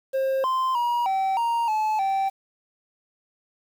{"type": "tone with pitch steps", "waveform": "triangle", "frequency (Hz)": [533, 1040, 956, 770, 933, 863, 777], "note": ["C5", "C6", "A#5", "G5", "A#5", "A5", "G5"], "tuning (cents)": [32, -11, 43, -31, 1, -34, -16], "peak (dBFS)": -19, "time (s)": [0.13, 2.3], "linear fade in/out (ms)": 20, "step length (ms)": 310, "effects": ["8-bit"]}